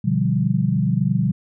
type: chord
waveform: sine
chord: G dominant seventh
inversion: first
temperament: equal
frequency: 123.47 / 146.83 / 174.61 / 196 Hz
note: B2 / D3 / F3 / G3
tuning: 0 / 0 / 0 / 0 cents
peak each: -22 dBFS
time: 0.04-1.32 s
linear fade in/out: 10 ms
effects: none